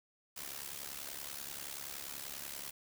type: noise with amplitude modulation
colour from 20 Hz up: white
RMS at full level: -41 dBFS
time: 0.36-2.71 s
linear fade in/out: 10 ms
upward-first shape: sine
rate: 70.4 Hz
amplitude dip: 80%
effects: none